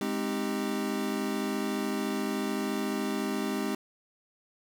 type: chord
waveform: square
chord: Ab major seventh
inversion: none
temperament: equal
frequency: 207.7 / 261.6 / 311.1 / 392 Hz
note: Ab3 / C4 / Eb4 / G4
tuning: 0 / 0 / 0 / 0 cents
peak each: -34 / -35 / -37 / -36 dBFS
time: 0.01-3.75 s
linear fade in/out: 2 ms
effects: none